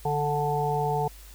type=harmonic tone; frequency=146.83 Hz; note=D3; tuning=in tune; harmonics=1 / 3 / 5 / 6; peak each=-29 / -29 / -29 / -29 dBFS; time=0.05-1.08 s; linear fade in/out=5 ms; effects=added 51 Hz sine -45 dBFS peak until 1.34 s + white hiss -51 dBFS RMS until 1.34 s